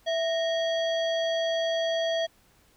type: harmonic tone with a mistuned harmonic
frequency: 659.3 Hz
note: E5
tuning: in tune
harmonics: 1 / 3 / 5 / 7 / 9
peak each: -25 / -36 / -33 / -44 / -47 dBFS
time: 0.06-2.27 s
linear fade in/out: 20 ms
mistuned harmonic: 3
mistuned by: -110 cents
effects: pink hiss -62 dBFS RMS until 2.76 s